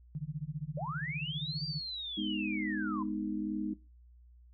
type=tone with tremolo; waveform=sine; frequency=150 Hz; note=D3; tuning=37 cents sharp; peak=-32 dBFS; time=0.15-1.81 s; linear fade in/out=0 ms; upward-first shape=sine; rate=15 Hz; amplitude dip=100%
type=linear two-way sweep; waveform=sine; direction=up then down; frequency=519 to 4746 to 975 Hz; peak=-37 dBFS; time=0.77-3.03 s; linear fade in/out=5 ms; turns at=1.65 s
type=chord; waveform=sine; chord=G# minor; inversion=none; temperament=just; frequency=207.7 / 249.2 / 311.5 Hz; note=G#3 / B3 / D#4; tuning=0 / +16 / +2 cents; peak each=-36 / -40 / -36 dBFS; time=2.17-3.74 s; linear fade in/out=10 ms
effects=noise-tail reverb RT60 0.3 s tail -19 dB re dry + added 60 Hz sine -55 dBFS peak until 4.53 s